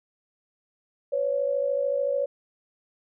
sine tone pair together, 508 / 561.6 Hz, B4 / C#5, +49 / +22 cents, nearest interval major second, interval 173 cents, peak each -28 / -24 dBFS, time 1.12-2.26 s, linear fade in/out 10 ms, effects none

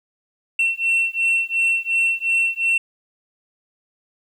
sine beating tone pair, 2705 / 2707.8 Hz, E7 / E7, +44 / +46 cents, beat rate 2.8 Hz, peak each -18 dBFS, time 0.59-2.78 s, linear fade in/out 5 ms, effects tanh soft clip ceiling -14 dBFS + 9-bit

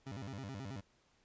25% pulse tone with vibrato, 115.2 Hz, A#2, 20 cents flat, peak -39 dBFS, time 0.06-0.81 s, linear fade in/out 10 ms, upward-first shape square, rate 9.3 Hz, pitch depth 270 cents each way, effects pink hiss -72 dBFS RMS until 1.24 s + resampled to 16000 Hz

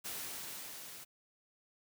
white noise with level ramp, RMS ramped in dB -41 to -50 dBFS, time 0.04-1.05 s, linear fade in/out 20 ms, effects high-pass 80 Hz 12 dB/octave

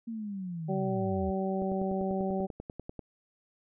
sine linear sweep, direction down, 233.1 to 73.5 Hz, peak -34 dBFS, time 0.07-1.31 s, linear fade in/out 10 ms
harmonic tone, 191.2 Hz, G3, 43 cents flat, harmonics 1 / 2 / 3 / 4, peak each -31 / -34 / -36 / -37 dBFS, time 0.68-2.47 s, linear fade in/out 20 ms
click train, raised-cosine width 2 ms, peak -26 dBFS, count 15, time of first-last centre 1.62-2.993 s, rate 10.2 Hz
effects none

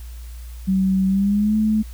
sine tone with pitch glide, 190.3 to 216.1 Hz, F#3 to A3, +49 to -31 cents, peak -15 dBFS, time 0.67-1.83 s, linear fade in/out 20 ms, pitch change +220 cents, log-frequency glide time 1.07-1.56 s, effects added 59 Hz sine -32 dBFS peak until 1.93 s + white hiss -49 dBFS RMS until 1.93 s

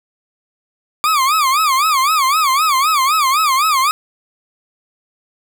40% pulse tone with vibrato, 1159 Hz, D6, 23 cents flat, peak -11 dBFS, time 1.04-3.91 s, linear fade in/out 0 ms, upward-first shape sine, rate 3.9 Hz, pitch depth 190 cents each way, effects none

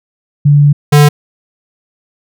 sine / square tone pair in turn, 145 / 146.94 Hz, D3 / D3, -22 / +1 cents, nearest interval unison, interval 23 cents, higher second, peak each -3 dBFS, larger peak neither, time 0.45-0.73 / 0.92-1.09 s, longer first, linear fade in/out 10 ms, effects none

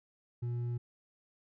sine tone with hard clipping, 120 Hz, B2, 49 cents flat, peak -34 dBFS, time 0.42-0.78 s, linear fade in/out 10 ms, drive 4 dB, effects none

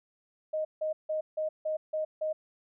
sine tone bursts, 622.3 Hz, D#5, in tune, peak -28 dBFS, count 7, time 0.53-2.33 s, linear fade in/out 10 ms, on 120 ms, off 160 ms, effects none

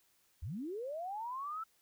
sine linear sweep, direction up, 61.74 to 1341 Hz, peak -38 dBFS, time 0.42-1.64 s, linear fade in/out 10 ms, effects white hiss -72 dBFS RMS until 1.81 s

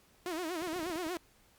sawtooth tone with vibrato, 339 Hz, E4, 49 cents sharp, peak -31 dBFS, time 0.26-1.17 s, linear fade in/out 0 ms, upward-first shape sine, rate 8.4 Hz, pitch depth 150 cents each way
clicks, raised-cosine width 2 ms, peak -36 dBFS, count 10, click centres 0.621 / 0.674 / 0.731 / 0.762 / 0.794 / 0.83 / 0.865 / 0.899 / 0.958 / 1.066 s
effects pink hiss -65 dBFS RMS until 1.58 s + Opus 48 kbps

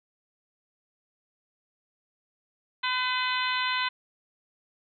harmonic tone, 506 Hz, B4, 42 cents sharp, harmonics 2 / 3 / 4 / 5 / 6 / 7 / 8, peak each -30 / -32 / -33 / -34 / -35 / -35 / -36 dBFS, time 2.83-3.89 s, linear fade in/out 10 ms, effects none

